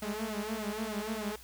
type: tone with flanger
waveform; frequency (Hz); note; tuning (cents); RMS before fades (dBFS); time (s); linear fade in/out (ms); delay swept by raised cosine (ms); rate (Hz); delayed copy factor
sawtooth; 214.5; A3; -44; -36; 0.02-1.36; 5; 1.4 to 7.2; 3.4; +1
effects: added 60 Hz sine -54 dBFS peak until 1.43 s + white hiss -54 dBFS RMS until 1.43 s